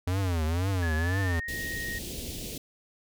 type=tone with vibrato; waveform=square; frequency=87.31 Hz; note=F2; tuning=in tune; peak=-26 dBFS; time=0.07-1.4 s; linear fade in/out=5 ms; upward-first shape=triangle; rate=2 Hz; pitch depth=230 cents each way
type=tone with pitch glide; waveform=sine; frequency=1697 to 1872.1 Hz; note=G#6 to A#6; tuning=+37 to +7 cents; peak=-33 dBFS; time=0.82-1.99 s; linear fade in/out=10 ms; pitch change=+170 cents; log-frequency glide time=0.98-1.47 s
type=band-stop noise; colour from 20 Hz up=pink; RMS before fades=-37 dBFS; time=1.48-2.58 s; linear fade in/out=5 ms; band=530 to 2800 Hz; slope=24 dB/octave
effects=none